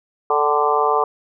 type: harmonic tone with a mistuned harmonic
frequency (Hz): 146.83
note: D3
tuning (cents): 0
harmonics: 3 / 4 / 5 / 6 / 7 / 8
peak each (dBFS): -20 / -26 / -21 / -23 / -21 / -21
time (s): 0.3-1.04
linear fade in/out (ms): 2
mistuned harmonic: 5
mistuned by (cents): +46
effects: none